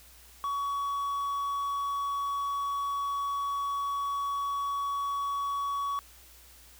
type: tone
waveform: triangle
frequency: 1125 Hz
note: C#6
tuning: 25 cents sharp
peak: -27 dBFS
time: 0.44-5.99 s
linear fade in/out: 0 ms
effects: added 60 Hz sine -57 dBFS peak until 6.79 s + white hiss -55 dBFS RMS until 6.79 s